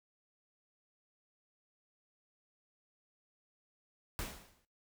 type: noise with exponential decay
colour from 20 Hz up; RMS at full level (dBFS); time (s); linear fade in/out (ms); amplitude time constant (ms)
pink; -38; 4.19-4.65; 0; 100
effects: noise-tail reverb RT60 0.2 s tail -17 dB re dry